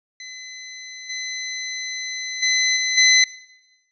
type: tone with level steps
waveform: 20% pulse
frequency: 2025 Hz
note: B6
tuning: 43 cents sharp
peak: -29 / -21 / -11 / -14 / -6 dBFS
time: 0.2-3.24 s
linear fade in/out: 2 ms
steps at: 1.09 / 2.42 / 2.76 / 2.97 s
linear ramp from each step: 10 ms
effects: noise-tail reverb RT60 1.0 s tail -20 dB re dry + resampled to 16000 Hz